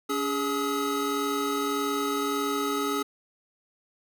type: tone cluster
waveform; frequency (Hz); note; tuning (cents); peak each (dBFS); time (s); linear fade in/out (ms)
square; 283.1 / 412.1 / 1278; C#4 / G#4 / D#6; +37 / -13 / +46; -31; 0.09-3.03; 10
effects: none